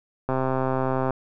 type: click train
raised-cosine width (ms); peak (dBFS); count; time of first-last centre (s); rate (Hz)
1; -11; 108; 0.29-1.107; 131
effects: none